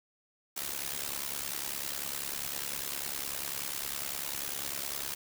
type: noise with amplitude modulation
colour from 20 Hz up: white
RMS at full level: -33 dBFS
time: 0.56-5.15 s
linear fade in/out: 10 ms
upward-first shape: sine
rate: 70 Hz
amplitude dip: 85%
effects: none